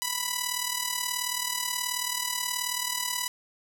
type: tone with amplitude modulation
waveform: 5% pulse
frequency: 987.8 Hz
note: B5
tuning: in tune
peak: -13 dBFS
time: 0.02-3.28 s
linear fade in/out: 0 ms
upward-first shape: sine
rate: 38.6 Hz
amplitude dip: 65%
effects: 9-bit